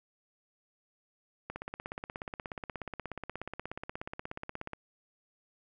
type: click train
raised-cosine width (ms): 0.5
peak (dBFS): -23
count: 55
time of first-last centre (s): 1.5-4.734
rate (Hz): 16.7
effects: none